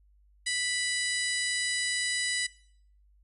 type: harmonic tone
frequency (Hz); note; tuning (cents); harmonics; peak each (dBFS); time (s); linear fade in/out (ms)
987.8; B5; 0; 2 / 3 / 4 / 5 / 6 / 7 / 8 / 9 / 10; -32 / -38 / -35 / -36 / -44 / -42 / -38 / -36 / -42; 0.46-2.47; 10
effects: noise-tail reverb RT60 0.6 s tail -20 dB re dry + added 50 Hz sine -59 dBFS peak until 3.23 s